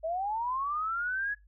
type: linear sweep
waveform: sine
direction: up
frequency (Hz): 622.3 to 1692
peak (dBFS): -29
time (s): 0.03-1.35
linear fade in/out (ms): 20
effects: noise-tail reverb RT60 0.2 s tail -24 dB re dry + added 50 Hz sine -56 dBFS peak until 1.47 s